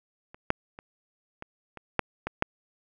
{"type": "clicks", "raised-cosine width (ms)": 0.5, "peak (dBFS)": [-30, -7, -27, -23, -26, -7, -15, -7], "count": 8, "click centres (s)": [0.345, 0.504, 0.789, 1.424, 1.773, 1.993, 2.27, 2.424], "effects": []}